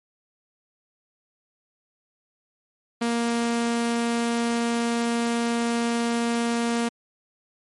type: tone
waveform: sawtooth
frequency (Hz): 234.3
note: A#3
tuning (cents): +9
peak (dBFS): -18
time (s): 3.01-6.89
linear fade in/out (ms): 10
effects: MP3 48 kbps